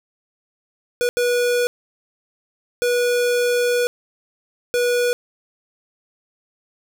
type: tone bursts at uneven times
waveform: square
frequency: 486.4 Hz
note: B4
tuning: 26 cents flat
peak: -17 dBFS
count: 4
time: 1.01-1.09 / 1.17-1.67 / 2.82-3.87 / 4.74-5.13 s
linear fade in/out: 0 ms
effects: none